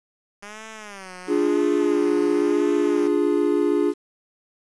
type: tone with vibrato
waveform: 5% pulse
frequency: 200.2 Hz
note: G3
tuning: 37 cents sharp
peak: -25 dBFS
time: 0.42-3.08 s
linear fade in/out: 10 ms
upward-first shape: sine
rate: 0.97 Hz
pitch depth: 170 cents each way
type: chord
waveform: triangle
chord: D diminished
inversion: none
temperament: equal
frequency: 293.7 / 349.2 / 415.3 Hz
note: D4 / F4 / Ab4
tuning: 0 / 0 / 0 cents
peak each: -20 dBFS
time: 1.27-3.94 s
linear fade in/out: 50 ms
effects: resampled to 22050 Hz + 8-bit